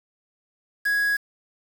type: tone with quantisation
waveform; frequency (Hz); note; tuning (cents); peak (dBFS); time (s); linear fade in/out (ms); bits
triangle; 1661.2; G#6; 0; -18; 0.85-1.17; 10; 6
effects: none